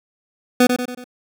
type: tone with echo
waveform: 25% pulse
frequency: 248.5 Hz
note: B3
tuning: 11 cents sharp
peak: -6 dBFS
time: 0.6-0.67 s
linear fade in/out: 5 ms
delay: 93 ms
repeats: 4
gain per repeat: -6 dB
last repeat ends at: 1.042 s
effects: none